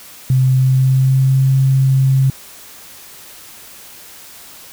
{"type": "tone with pitch glide", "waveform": "sine", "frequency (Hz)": [130, 133.58], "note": ["C3", "C3"], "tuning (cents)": [-11, 36], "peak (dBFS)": -9, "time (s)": [0.3, 2.3], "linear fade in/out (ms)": 2, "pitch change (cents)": 47, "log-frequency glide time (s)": [0.48, 1.42], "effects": ["white hiss -38 dBFS RMS until 4.72 s"]}